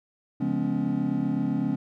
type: tone cluster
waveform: triangle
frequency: 138.8 / 173.5 / 209.6 / 253.1 / 280.8 Hz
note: C#3 / F3 / G#3 / B3 / C#4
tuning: +3 / -11 / +16 / +43 / +22 cents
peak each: -31 / -30 / -28 / -27 / -27 dBFS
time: 0.4-1.76 s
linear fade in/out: 10 ms
effects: none